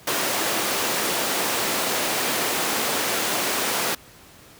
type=high-pass noise; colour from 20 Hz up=pink; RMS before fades=-24 dBFS; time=0.07-3.95 s; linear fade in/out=5 ms; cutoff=320 Hz; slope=12 dB/octave; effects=pink hiss -48 dBFS RMS until 4.59 s + high-pass 60 Hz 12 dB/octave